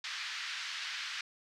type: band-pass noise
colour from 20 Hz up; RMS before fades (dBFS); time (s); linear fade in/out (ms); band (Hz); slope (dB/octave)
pink; -40; 0.04-1.21; 2; 1500 to 5200; 24
effects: none